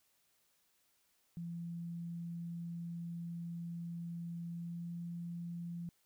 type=tone with pitch glide; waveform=sine; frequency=170 to 171.38 Hz; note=F3 to F3; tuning=-46 to -32 cents; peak=-40 dBFS; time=1.37-5.89 s; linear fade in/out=0 ms; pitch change=+14 cents; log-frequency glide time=4.48-4.96 s; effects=white hiss -75 dBFS RMS until 6.05 s